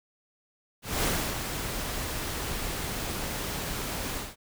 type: noise with ADSR envelope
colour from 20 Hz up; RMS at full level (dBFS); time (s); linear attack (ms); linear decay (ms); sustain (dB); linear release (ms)
pink; -26; 0.82-4.36; 210; 300; -7; 190
effects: none